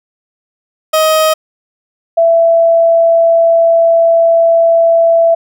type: tone pair in turn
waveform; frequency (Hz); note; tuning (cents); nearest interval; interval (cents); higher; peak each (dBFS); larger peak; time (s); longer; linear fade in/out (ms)
30% pulse / sine; 629 / 666.4; D#5 / E5; +19 / +19; minor second; 100; second; -5; neither; 0.93-1.34 / 2.17-5.35; second; 10
effects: none